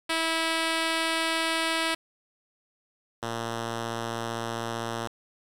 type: tone pair in turn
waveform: 5% pulse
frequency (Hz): 325.9 / 115.55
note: E4 / A#2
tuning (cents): -20 / -15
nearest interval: octave + tritone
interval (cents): 1795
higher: first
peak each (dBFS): -13 / -19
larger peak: first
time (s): 0.09-1.95 / 3.22-5.08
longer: neither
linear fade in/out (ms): 10
effects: low-pass 10000 Hz 12 dB/octave + 8-bit